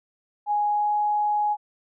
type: tone with pitch glide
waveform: sine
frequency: 830.6 to 835.9 Hz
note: G#5 to G#5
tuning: 0 to +11 cents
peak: -20 dBFS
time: 0.46-1.57 s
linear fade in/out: 50 ms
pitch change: +11 cents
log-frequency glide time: 0.66-0.94 s
effects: none